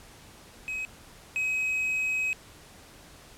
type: tone pair in turn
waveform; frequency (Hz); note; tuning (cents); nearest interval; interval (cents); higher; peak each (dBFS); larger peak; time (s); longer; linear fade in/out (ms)
triangle; 2540 / 2540; D#7 / D#7; +35 / +35; unison; 0; neither; -29 / -24; second; 0.68-0.85 / 1.36-2.33; second; 0
effects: pink hiss -51 dBFS RMS until 3.37 s + low-pass 12000 Hz 12 dB/octave